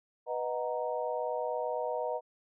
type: chord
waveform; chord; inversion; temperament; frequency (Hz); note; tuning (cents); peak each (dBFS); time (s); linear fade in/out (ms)
sine; B major seventh; none; equal; 493.9 / 622.3 / 740 / 932.3; B4 / D#5 / F#5 / A#5; 0 / 0 / 0 / 0; -35 / -35 / -39 / -38; 0.26-2.21; 50
effects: none